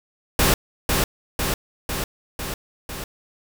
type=noise with echo; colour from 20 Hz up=pink; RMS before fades=-17 dBFS; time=0.39-0.54 s; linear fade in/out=2 ms; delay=500 ms; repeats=5; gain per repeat=-3 dB; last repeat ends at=3.04 s; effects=none